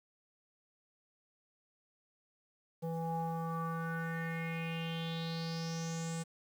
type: tone with low-pass filter sweep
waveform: square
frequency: 164.81 Hz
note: E3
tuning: in tune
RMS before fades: -38 dBFS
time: 2.82-6.24 s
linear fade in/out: 20 ms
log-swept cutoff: 640 to 8300 Hz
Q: 5.9
effects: 10-bit